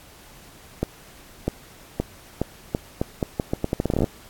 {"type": "accelerating click train", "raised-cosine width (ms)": 2, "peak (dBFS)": -8, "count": 21, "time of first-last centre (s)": [0.83, 4.043], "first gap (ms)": 650, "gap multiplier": 0.8, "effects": ["pink hiss -48 dBFS RMS until 4.29 s", "AAC 64 kbps"]}